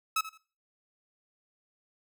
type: tone with echo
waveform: sawtooth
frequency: 1293 Hz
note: E6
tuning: 34 cents flat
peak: -22 dBFS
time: 0.16-0.21 s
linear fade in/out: 5 ms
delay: 83 ms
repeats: 2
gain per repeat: -14 dB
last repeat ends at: 0.376 s
effects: noise-tail reverb RT60 0.4 s tail -20 dB re dry